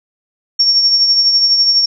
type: tone with tremolo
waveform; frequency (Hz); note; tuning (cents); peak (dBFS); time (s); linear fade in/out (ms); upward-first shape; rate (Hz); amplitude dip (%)
sine; 5500; F8; -27; -6; 0.59-1.86; 10; triangle; 12; 50
effects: none